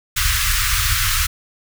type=band-stop noise; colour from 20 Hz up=pink; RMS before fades=-18 dBFS; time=0.16-1.27 s; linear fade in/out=10 ms; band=110 to 1200 Hz; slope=48 dB/octave; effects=none